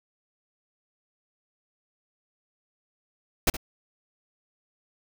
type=noise with echo; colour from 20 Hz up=pink; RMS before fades=-19 dBFS; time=3.47-3.5 s; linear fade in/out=5 ms; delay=68 ms; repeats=1; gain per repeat=-14 dB; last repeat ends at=3.568 s; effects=none

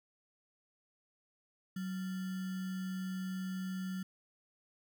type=tone with sample-and-hold; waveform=sine; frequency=187 Hz; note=F#3; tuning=19 cents sharp; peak=-36 dBFS; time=1.76-4.03 s; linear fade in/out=5 ms; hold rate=1575 Hz; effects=none

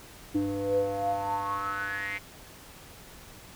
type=tone with band-pass filter sweep; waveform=square; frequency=99.4 Hz; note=G2; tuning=25 cents sharp; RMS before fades=-30 dBFS; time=0.34-2.19 s; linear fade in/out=20 ms; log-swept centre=320 to 2200 Hz; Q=9.3; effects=pink hiss -49 dBFS RMS until 3.55 s

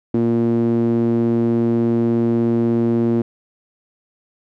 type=tone with band-pass filter; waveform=sawtooth; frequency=116.54 Hz; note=A#2; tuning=in tune; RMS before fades=-17 dBFS; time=0.14-3.22 s; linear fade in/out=5 ms; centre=290 Hz; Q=5.1; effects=none

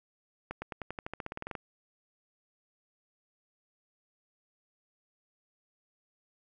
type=accelerating click train; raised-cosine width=0.5 ms; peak=-22 dBFS; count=16; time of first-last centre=0.51-1.552 s; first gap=110 ms; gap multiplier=0.93; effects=none

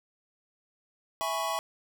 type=chord; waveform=square; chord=C# minor seventh; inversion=first; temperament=equal; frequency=659.3 / 830.6 / 987.8 / 1108.7 Hz; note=E5 / G#5 / B5 / C#6; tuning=0 / 0 / 0 / 0 cents; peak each=-35 / -36 / -37 / -34 dBFS; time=1.21-1.59 s; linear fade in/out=0 ms; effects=none

